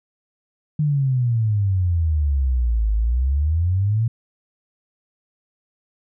sine exponential two-way sweep, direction down then up, 153.9 to 51.91 to 117.5 Hz, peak -16 dBFS, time 0.79-4.08 s, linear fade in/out 5 ms, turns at 2.92 s, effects none

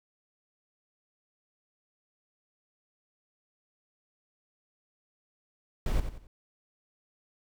brown noise with echo, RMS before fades -27 dBFS, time 5.86-6 s, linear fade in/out 2 ms, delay 90 ms, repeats 3, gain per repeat -9 dB, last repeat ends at 6.27 s, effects none

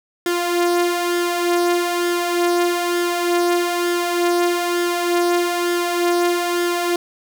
sawtooth tone with flanger, 349.2 Hz, F4, in tune, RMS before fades -19 dBFS, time 0.26-6.96 s, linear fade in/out 2 ms, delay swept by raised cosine 0.58 to 3.08 ms, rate 1.1 Hz, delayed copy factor +0.5, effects none

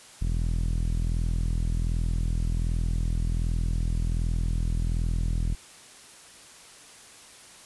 sawtooth tone with low-pass filter, 41.31 Hz, E1, 4 cents sharp, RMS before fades -26 dBFS, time 0.21-5.55 s, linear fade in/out 10 ms, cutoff 170 Hz, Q 0.89, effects white hiss -49 dBFS RMS until 7.65 s + resampled to 24000 Hz

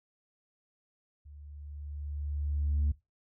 sine tone with level ramp, 73 Hz, D2, 10 cents flat, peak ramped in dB -48 to -22 dBFS, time 1.25-2.92 s, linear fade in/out 10 ms, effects noise-tail reverb RT60 0.2 s tail -19 dB re dry + tanh soft clip ceiling -23 dBFS

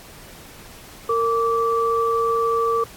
sine tone pair together, 459.1 / 1161 Hz, A#4 / D6, -26 / -20 cents, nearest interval octave + major third, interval 1606 cents, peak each -20 dBFS, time 1.09-2.84 s, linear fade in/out 5 ms, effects pink hiss -43 dBFS RMS until 2.96 s + AAC 64 kbps

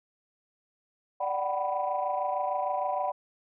sine chord, G major seventh, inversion second, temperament equal with one note detuned, 587.3 / 740 / 766.5 / 987.8 Hz, D5 / F#5 / G5 / B5, 0 / 0 / -39 / 0 cents, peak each -32 dBFS, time 1.2-3.12 s, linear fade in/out 10 ms, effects tanh soft clip ceiling -18 dBFS

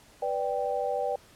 sine chord, G major, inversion first, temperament equal, 493.9 / 587.3 / 784 Hz, B4 / D5 / G5, 0 / 0 / 0 cents, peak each -31 dBFS, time 0.22-1.16 s, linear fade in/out 5 ms, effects pink hiss -56 dBFS RMS until 1.35 s + low-pass 12000 Hz 12 dB/octave

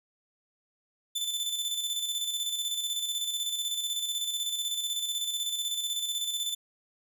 sawtooth tone with tremolo, 3520 Hz, A7, in tune, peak -25 dBFS, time 1.15-6.55 s, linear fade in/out 10 ms, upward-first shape square, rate 16 Hz, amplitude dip 45%, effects none

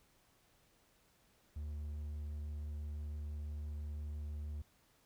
triangle tone, 74.5 Hz, D2, 25 cents sharp, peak -38 dBFS, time 1.56-4.62 s, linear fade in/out 5 ms, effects pink hiss -71 dBFS RMS until 5.05 s

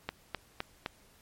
click train, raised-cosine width 0.3 ms, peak -17 dBFS, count 4, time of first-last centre 0.09-0.861 s, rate 3.89 Hz, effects pink hiss -62 dBFS RMS until 1.21 s + MP3 64 kbps

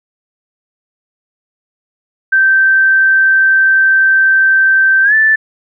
sine tone with pitch glide, 1557 to 1757.8 Hz, G6 to A6, -12 to -2 cents, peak -6 dBFS, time 2.32-5.36 s, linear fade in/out 10 ms, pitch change +210 cents, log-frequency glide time 5.03-5.14 s, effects none

